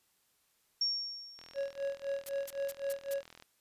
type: tone with exponential decay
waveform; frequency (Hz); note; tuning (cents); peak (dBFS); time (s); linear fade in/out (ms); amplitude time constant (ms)
sine; 5520; F8; -21; -27; 0.81-1.73; 5; 200
type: click train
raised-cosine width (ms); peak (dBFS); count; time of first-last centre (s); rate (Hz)
0.2; -34; 85; 1.39-3.424; 41.3
type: tone with tremolo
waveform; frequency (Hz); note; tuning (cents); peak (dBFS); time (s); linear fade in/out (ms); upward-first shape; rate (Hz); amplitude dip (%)
triangle; 554.4; C#5; 0; -29; 1.54-3.23; 50; sine; 3.9; 95
type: noise bursts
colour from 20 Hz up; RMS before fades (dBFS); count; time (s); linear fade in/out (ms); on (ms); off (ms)
blue; -41; 5; 2.26-3.14; 5; 32; 180
effects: white hiss -73 dBFS RMS until 3.6 s + resampled to 32000 Hz